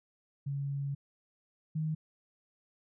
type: tone pair in turn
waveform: sine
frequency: 140 / 156.36 Hz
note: C#3 / D#3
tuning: +18 / +9 cents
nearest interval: major second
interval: 191 cents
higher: second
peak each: -32 / -30 dBFS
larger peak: second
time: 0.46-0.95 / 1.75-1.95 s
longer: first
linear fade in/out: 10 ms
effects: none